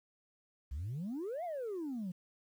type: exponential two-way sweep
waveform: sine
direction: up then down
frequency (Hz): 61.74 to 733 to 171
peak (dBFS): -35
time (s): 0.71-2.12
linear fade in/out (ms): 10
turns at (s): 1.44
effects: tanh soft clip ceiling -35 dBFS + 11-bit